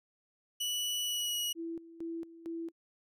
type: tone with pitch glide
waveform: sawtooth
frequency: 2951 to 2909 Hz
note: F#7 to F#7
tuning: -5 to -30 cents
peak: -29 dBFS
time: 0.6-1.53 s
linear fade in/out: 10 ms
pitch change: -25 cents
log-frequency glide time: 1.04-1.35 s
type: tone with tremolo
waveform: sine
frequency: 332 Hz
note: E4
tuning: 12 cents sharp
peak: -36 dBFS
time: 1.55-2.72 s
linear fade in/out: 50 ms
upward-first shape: square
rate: 2.2 Hz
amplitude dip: 80%
effects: none